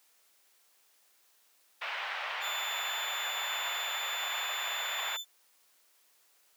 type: band-pass noise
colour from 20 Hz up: white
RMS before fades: -37 dBFS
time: 1.81-5.17 s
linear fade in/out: 10 ms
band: 650 to 2800 Hz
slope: 24 dB/octave
type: tone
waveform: 35% pulse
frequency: 3520 Hz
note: A7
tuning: in tune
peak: -34 dBFS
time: 2.4-5.25 s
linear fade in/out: 50 ms
effects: white hiss -67 dBFS RMS until 6.56 s + high-pass 400 Hz 12 dB/octave